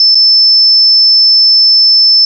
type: tone with dropouts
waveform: sine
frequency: 5280 Hz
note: E8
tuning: 2 cents sharp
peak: -3 dBFS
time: 0-2.25 s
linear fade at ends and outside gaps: 2 ms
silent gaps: 0.147-0.153 s
effects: none